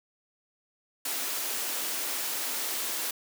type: high-pass noise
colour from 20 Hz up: white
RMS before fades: -32 dBFS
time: 1.05-3.11 s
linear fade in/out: 5 ms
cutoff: 240 Hz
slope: 48 dB/octave
effects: none